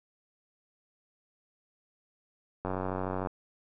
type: click train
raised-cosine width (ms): 1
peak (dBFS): -19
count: 59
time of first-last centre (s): 2.65-3.272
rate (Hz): 93.3
effects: none